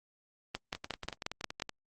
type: two click trains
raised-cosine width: 0.2 ms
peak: -21 / -16 dBFS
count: 11 / 7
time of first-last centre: 0.75-1.693 / 0.55-1.621 s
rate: 10.6 / 5.6 Hz
effects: Opus 24 kbps